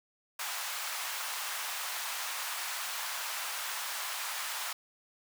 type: high-pass noise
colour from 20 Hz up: pink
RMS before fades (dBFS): -37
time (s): 0.39-4.73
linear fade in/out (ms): 5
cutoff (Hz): 840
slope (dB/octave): 24
effects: none